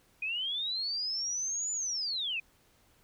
sine linear two-way sweep, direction up then down, 2447 to 7040 to 2447 Hz, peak -31 dBFS, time 0.22-2.4 s, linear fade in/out 5 ms, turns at 1.72 s, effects pink hiss -66 dBFS RMS until 3.03 s

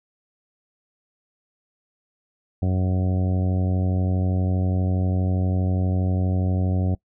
harmonic tone, 92.4 Hz, F#2, 2 cents flat, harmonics 1 / 2 / 3 / 4 / 5 / 6 / 7 / 8, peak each -20 / -26 / -31 / -37 / -39 / -38 / -39 / -40 dBFS, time 2.62-6.95 s, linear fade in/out 5 ms, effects noise-tail reverb RT60 0.1 s tail -23 dB re dry

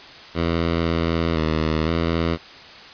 10% pulse tone with pitch steps, 83.8 / 83.1 / 78.8 / 83.2 Hz, E2 / E2 / D#2 / E2, +29 / +15 / +23 / +17 cents, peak -11 dBFS, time 0.34-2.38 s, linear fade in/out 50 ms, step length 510 ms, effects white hiss -41 dBFS RMS until 2.93 s + resampled to 11025 Hz

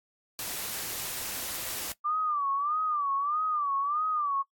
white noise, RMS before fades -35 dBFS, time 0.39-1.92 s, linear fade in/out 0 ms
sine tone with vibrato, 1178 Hz, D6, 5 cents sharp, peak -26 dBFS, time 2.04-4.43 s, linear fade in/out 20 ms, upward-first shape sine, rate 1.6 Hz, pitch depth 120 cents each way
effects noise-tail reverb RT60 0.1 s tail -19 dB re dry + AAC 64 kbps

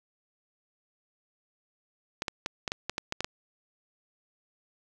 clicks, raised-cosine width 0.2 ms, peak -13 dBFS, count 10, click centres 2.221 / 2.282 / 2.461 / 2.678 / 2.719 / 2.896 / 2.981 / 3.124 / 3.206 / 3.245 s, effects none

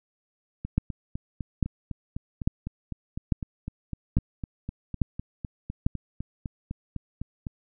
two click trains, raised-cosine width 5 ms, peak -20 / -9 dBFS, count 28 / 7, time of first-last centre 0.65-7.468 / 0.78-5.865 s, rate 3.96 / 1.18 Hz, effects none

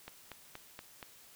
click train, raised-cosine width 0.3 ms, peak -28 dBFS, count 5, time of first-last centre 0.08-1.028 s, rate 4.22 Hz, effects white hiss -58 dBFS RMS until 1.35 s

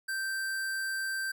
square tone, 1564 Hz, G6, 4 cents flat, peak -32 dBFS, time 0.08-1.32 s, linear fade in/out 10 ms, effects none

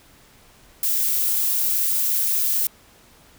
violet noise, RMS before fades -21 dBFS, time 0.83-2.67 s, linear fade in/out 2 ms, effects pink hiss -52 dBFS RMS until 3.38 s

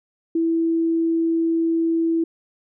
sine tone, 329.6 Hz, E4, in tune, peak -17 dBFS, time 0.35-2.24 s, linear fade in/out 5 ms, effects none

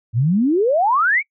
sine exponential sweep, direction up, 106.3 to 2349 Hz, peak -13 dBFS, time 0.13-1.23 s, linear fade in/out 50 ms, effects noise-tail reverb RT60 0.1 s tail -26 dB re dry

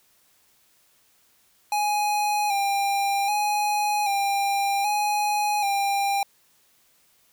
square tone with vibrato, 815 Hz, G#5, 33 cents flat, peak -22 dBFS, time 1.72-6.23 s, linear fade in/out 2 ms, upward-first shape square, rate 0.64 Hz, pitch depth 38 cents each way, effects white hiss -62 dBFS RMS until 7.32 s

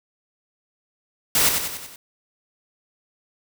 white noise with echo, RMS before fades -18 dBFS, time 1.35-1.49 s, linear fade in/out 2 ms, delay 94 ms, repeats 5, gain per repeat -5 dB, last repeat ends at 1.96 s, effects none

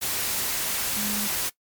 sine tone in noise, 207.9 Hz, G#3, 2 cents sharp, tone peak -31 dBFS, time 0.96-1.28 s, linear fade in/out 20 ms, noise white, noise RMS -27 dBFS, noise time 0.01-1.5 s, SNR -7 dB, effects noise-tail reverb RT60 0.1 s tail -19 dB re dry + MP3 96 kbps

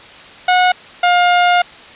sawtooth tone pair in turn, 729 / 709.9 Hz, F#5 / F5, -26 / +28 cents, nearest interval unison, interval 46 cents, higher first, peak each -5 dBFS, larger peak neither, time 0.48-0.72 / 1.03-1.62 s, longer second, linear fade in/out 5 ms, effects white hiss -37 dBFS RMS until 1.95 s + resampled to 8000 Hz

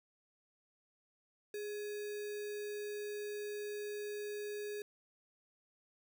sine tone with sample-and-hold, 415.3 Hz, G#4, in tune, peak -39 dBFS, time 1.54-4.82 s, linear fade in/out 2 ms, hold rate 2100 Hz, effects none

